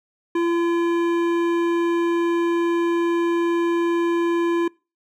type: tone with hard clipping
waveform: triangle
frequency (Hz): 340.3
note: F4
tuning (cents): -45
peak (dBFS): -20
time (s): 0.35-4.68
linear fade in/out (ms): 5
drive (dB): 17
effects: noise-tail reverb RT60 0.3 s tail -25 dB re dry